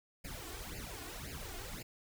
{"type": "noise with flanger", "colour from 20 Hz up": "pink", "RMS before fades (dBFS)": -45, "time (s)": [0.24, 1.83], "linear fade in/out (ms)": 10, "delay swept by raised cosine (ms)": [0.42, 2.82], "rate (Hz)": 1.9, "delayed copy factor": 1, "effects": []}